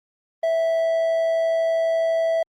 triangle tone with amplitude modulation, 657 Hz, E5, 6 cents flat, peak -15 dBFS, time 0.43-2.43 s, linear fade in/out 5 ms, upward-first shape sine, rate 112 Hz, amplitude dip 25%, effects Opus 32 kbps

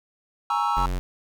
triangle chord, A# half-diminished seventh, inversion third, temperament equal, 830.6 / 932.3 / 1108.7 / 1318.5 Hz, G#5 / A#5 / C#6 / E6, 0 / 0 / 0 / 0 cents, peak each -25 / -24 / -27 / -24 dBFS, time 0.5-0.86 s, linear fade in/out 2 ms
square tone, 45.23 Hz, F#1, 39 cents flat, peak -25 dBFS, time 0.77-0.99 s, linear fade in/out 0 ms
effects none

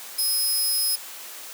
5% pulse tone with amplitude modulation, 5100 Hz, D#8, 42 cents sharp, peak -13 dBFS, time 0.18-0.96 s, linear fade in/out 10 ms, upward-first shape sine, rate 288 Hz, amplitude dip 55%, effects white hiss -39 dBFS RMS until 1.53 s + high-pass 400 Hz 12 dB/octave

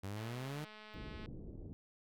sawtooth exponential sweep, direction up, 95.2 to 155.56 Hz, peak -37 dBFS, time 0.03-0.65 s, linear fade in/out 10 ms
click train, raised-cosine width 0.3 ms, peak -38 dBFS, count 234, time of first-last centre 0.17-1.259 s, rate 214 Hz
pink low-pass noise, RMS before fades -48 dBFS, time 0.94-1.73 s, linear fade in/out 0 ms, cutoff 420 Hz, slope 24 dB/octave
effects none

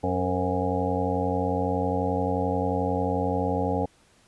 harmonic tone with a mistuned harmonic, 91.5 Hz, F#2, 19 cents flat, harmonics 1 / 2 / 3 / 5 / 6 / 7 / 8 / 9, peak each -30 / -32 / -30 / -30 / -31 / -36 / -34 / -31 dBFS, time 0.03-3.86 s, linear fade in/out 10 ms, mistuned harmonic 6, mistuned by -66 cents, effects pink hiss -60 dBFS RMS until 4.27 s + resampled to 24000 Hz

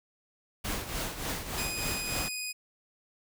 pink noise with tremolo, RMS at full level -32 dBFS, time 0.64-2.29 s, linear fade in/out 10 ms, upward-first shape triangle, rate 3.4 Hz, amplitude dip 70%
15% pulse tone, 2489 Hz, D#7, in tune, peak -27 dBFS, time 1.57-2.53 s, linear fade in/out 20 ms
effects none

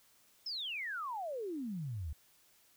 sine exponential sweep, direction down, 5380 to 69.2 Hz, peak -37 dBFS, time 0.46-2.13 s, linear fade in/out 5 ms, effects white hiss -67 dBFS RMS until 2.76 s

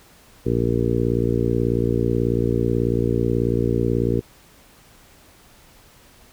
harmonic tone, 58.27 Hz, A#1, in tune, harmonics 1 / 2 / 3 / 4 / 5 / 6 / 7 / 8, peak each -28 / -23 / -28 / -26 / -27 / -26 / -25 / -27 dBFS, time 0.45-4.21 s, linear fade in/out 20 ms, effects pink hiss -51 dBFS RMS until 6.32 s

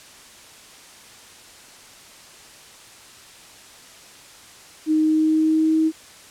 sine tone with pitch glide, 311.4 to 317.6 Hz, D#4 to D#4, +2 to +36 cents, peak -15 dBFS, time 4.86-5.92 s, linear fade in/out 50 ms, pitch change +34 cents, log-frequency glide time 4.99-5.8 s, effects white hiss -45 dBFS RMS until 6.3 s + low-pass 9000 Hz 12 dB/octave

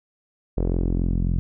sawtooth tone with low-pass filter sweep, 43.65 Hz, F1, in tune, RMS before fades -22 dBFS, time 0.57-1.39 s, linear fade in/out 0 ms, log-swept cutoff 480 to 170 Hz, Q 1.7, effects none

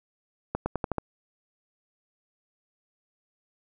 accelerating click train, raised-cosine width 1 ms, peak -13 dBFS, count 6, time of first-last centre 0.55-0.983 s, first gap 110 ms, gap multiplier 0.88, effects none

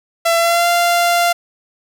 sawtooth tone with pitch glide, 672 to 693.3 Hz, E5 to F5, +33 to -13 cents, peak -8 dBFS, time 0.25-1.33 s, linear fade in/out 10 ms, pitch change +54 cents, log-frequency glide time 0.36-0.68 s, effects none

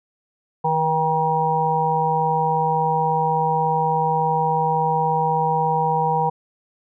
harmonic tone with a mistuned harmonic, 158.5 Hz, D#3, 32 cents sharp, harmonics 1 / 3 / 5 / 6, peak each -25 / -25 / -21 / -21 dBFS, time 0.64-6.3 s, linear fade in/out 10 ms, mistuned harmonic 3, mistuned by +23 cents, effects none

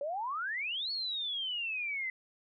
sine exponential two-way sweep, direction up then down, 547 to 4435 to 2018 Hz, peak -33 dBFS, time 0.01-2.1 s, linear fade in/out 2 ms, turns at 0.91 s, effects none

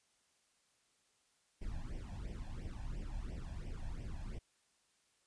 brown noise with flanger, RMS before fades -43 dBFS, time 1.61-4.39 s, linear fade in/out 10 ms, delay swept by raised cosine 0.36 to 1.22 ms, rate 2.9 Hz, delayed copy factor +1, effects white hiss -75 dBFS RMS until 5.26 s + resampled to 22050 Hz

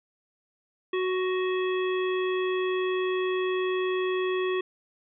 harmonic tone with a mistuned harmonic, 370.1 Hz, F#4, in tune, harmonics 1 / 3 / 5 / 7 / 9, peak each -25 / -35 / -37 / -39 / -41 dBFS, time 0.93-4.61 s, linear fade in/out 5 ms, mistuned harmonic 5, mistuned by +19 cents, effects none

